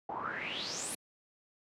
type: noise with low-pass filter sweep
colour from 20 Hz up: pink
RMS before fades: -38 dBFS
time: 0.09-0.95 s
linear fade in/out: 5 ms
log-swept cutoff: 780 to 11000 Hz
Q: 7.7
effects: high-pass 200 Hz 12 dB/octave